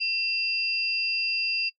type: tone pair together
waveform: sine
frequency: 2700 / 4811 Hz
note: E7 / D8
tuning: +41 / +41 cents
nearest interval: minor seventh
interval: 1000 cents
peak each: -27 dBFS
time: 0-1.7 s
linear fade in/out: 20 ms
effects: noise-tail reverb RT60 0.1 s tail -21 dB re dry